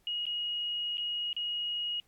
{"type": "tone with dropouts", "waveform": "sine", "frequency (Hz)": 2887, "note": "F#7", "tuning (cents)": -43, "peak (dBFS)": -31, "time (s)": [0.07, 2], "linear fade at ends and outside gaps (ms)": 1, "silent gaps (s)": [[0.255, 0.266], [0.972, 0.98], [1.33, 1.365]], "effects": ["pink hiss -70 dBFS RMS until 2.07 s", "AAC 64 kbps"]}